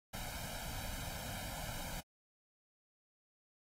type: noise with comb filter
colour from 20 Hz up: pink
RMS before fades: -44 dBFS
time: 0.13-2.01 s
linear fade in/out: 10 ms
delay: 1.3 ms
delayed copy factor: +0.9
effects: AAC 48 kbps